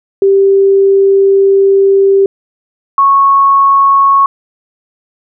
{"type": "tone pair in turn", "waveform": "sine", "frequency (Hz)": [392, 1102.7], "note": ["G4", "C#6"], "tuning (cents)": [0, -9], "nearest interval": "octave + tritone", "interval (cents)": 1791, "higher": "second", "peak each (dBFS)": -4, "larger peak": "neither", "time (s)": [[0.22, 2.26], [2.98, 4.26]], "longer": "first", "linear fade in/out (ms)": 2, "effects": []}